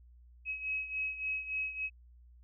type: beating tone pair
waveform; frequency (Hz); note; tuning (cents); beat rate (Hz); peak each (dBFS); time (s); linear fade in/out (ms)
sine; 2555 / 2558.5; D#7 / D#7; +45 / +48; 3.5; -35 / -40; 0.45-1.9; 50
effects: added 60 Hz sine -55 dBFS peak until 2.43 s